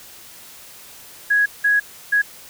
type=tone bursts at uneven times; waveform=sine; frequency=1664 Hz; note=G#6; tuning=3 cents sharp; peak=-13 dBFS; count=3; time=1.3-1.46 / 1.64-1.8 / 2.12-2.22 s; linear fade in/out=10 ms; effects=white hiss -42 dBFS RMS until 2.49 s